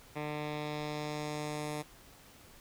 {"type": "tone with low-pass filter sweep", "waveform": "10% pulse", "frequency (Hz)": 150, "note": "D3", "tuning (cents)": 37, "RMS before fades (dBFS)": -38, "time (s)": [0.15, 1.83], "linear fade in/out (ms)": 20, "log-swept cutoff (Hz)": [2500, 11000], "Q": 1.3, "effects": ["pink hiss -57 dBFS RMS until 2.6 s"]}